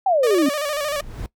sine exponential sweep, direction down, 802 to 261.6 Hz, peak -14 dBFS, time 0.06-0.49 s, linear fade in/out 5 ms
sawtooth tone with vibrato, 588 Hz, D5, 2 cents sharp, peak -18 dBFS, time 0.23-1.01 s, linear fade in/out 5 ms, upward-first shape square, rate 13 Hz, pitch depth 59 cents each way
brown noise with exponential growth, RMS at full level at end -26 dBFS, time 0.57-1.26 s, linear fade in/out 1 ms, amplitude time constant 150 ms
effects noise-tail reverb RT60 0.1 s tail -20 dB re dry

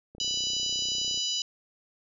click train, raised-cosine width 2 ms, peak -34 dBFS, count 33, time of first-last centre 0.15-1.176 s, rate 31.2 Hz
harmonic tone, 987.8 Hz, B5, in tune, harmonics 3 / 4 / 5 / 6 / 7, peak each -31 / -34 / -33 / -36 / -38 dBFS, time 0.2-1.42 s, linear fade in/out 2 ms
effects none

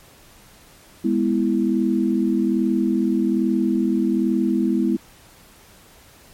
sine chord, E major, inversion first, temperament just, 206 / 247.2 / 329.6 Hz, G#3 / B3 / E4, -14 / +2 / 0 cents, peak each -21 dBFS, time 1.04-4.97 s, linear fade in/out 10 ms, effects pink hiss -49 dBFS RMS until 6.33 s + MP3 64 kbps

